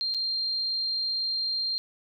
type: tone with dropouts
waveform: sine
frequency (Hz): 4186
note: C8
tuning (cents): 0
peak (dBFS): -26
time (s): 0.01-1.78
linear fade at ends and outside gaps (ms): 0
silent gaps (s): 0.14-0.146
effects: none